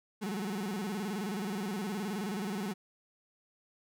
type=tone with vibrato; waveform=35% pulse; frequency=199.6 Hz; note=G3; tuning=32 cents sharp; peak=-32 dBFS; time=0.21-2.74 s; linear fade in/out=20 ms; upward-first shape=square; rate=19 Hz; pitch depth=130 cents each way; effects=none